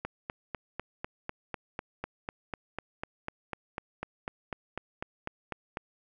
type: click train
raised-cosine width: 0.5 ms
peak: -19 dBFS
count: 24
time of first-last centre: 0.05-5.771 s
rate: 4.02 Hz
effects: none